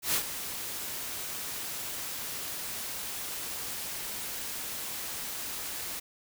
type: noise with ADSR envelope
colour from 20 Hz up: white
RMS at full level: -26 dBFS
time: 0.02-6 s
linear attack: 120 ms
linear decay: 85 ms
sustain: -11 dB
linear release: 11 ms
effects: none